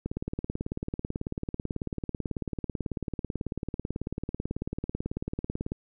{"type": "click train", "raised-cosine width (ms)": 3, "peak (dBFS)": -18, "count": 104, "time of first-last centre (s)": [0.06, 5.719], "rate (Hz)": 18.2, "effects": []}